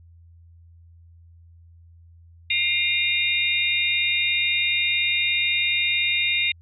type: tone cluster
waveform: sine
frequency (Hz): 2114 / 2416 / 2778 / 3695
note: C7 / D7 / F7 / A#7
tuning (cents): +17 / +48 / -10 / -16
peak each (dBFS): -25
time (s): 2.5-6.52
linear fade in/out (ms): 5
effects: added 84 Hz sine -47 dBFS peak until 6.61 s